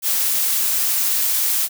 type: noise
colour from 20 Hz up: blue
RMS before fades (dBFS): -19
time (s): 0.02-1.69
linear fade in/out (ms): 50
effects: none